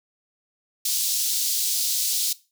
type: high-pass noise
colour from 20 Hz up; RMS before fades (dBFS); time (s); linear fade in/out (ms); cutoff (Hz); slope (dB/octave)
pink; -24; 0.85-2.33; 5; 4100; 24
effects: noise-tail reverb RT60 0.3 s tail -19 dB re dry